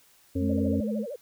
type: harmonic tone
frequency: 90.6 Hz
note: F#2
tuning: 36 cents flat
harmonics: 1 / 3 / 5 / 6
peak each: -29 / -27 / -36 / -39 dBFS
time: 0.35-0.81 s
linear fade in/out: 10 ms
type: tone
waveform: sine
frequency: 214.3 Hz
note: A3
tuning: 45 cents flat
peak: -27 dBFS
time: 0.39-1.06 s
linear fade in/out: 50 ms
type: tone with vibrato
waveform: sine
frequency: 523 Hz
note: C5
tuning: 1 cent flat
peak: -33 dBFS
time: 0.49-1.16 s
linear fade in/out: 5 ms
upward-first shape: sine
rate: 13 Hz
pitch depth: 240 cents each way
effects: white hiss -60 dBFS RMS until 1.21 s